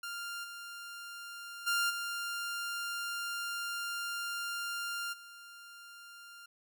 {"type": "tone with level steps", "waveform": "sawtooth", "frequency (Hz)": 1396.9, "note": "F6", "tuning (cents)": 0, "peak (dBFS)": [-35, -40, -25, -32, -46], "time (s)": [0.03, 6.46], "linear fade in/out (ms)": 5, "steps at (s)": [0.43, 1.66, 1.89, 5.12], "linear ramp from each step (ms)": 20, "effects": []}